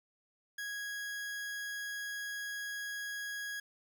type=tone; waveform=40% pulse; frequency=1655 Hz; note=G#6; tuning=6 cents flat; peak=-37 dBFS; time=0.58-3.6 s; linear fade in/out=5 ms; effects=none